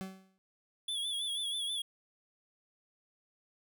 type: tone with exponential decay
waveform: 40% pulse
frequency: 190 Hz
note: F#3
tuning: 46 cents sharp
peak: -35 dBFS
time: 0.01-0.38 s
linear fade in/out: 0 ms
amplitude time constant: 79 ms
type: tone with vibrato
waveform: square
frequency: 3404 Hz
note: G#7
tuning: 42 cents sharp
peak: -34 dBFS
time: 0.88-1.82 s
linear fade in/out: 5 ms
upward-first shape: sine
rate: 6.2 Hz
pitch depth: 65 cents each way
effects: none